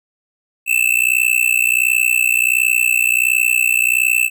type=tone with amplitude modulation; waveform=square; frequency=2643 Hz; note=E7; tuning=4 cents sharp; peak=-9 dBFS; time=0.66-4.3 s; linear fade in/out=50 ms; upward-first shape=sine; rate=61.4 Hz; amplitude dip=100%; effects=none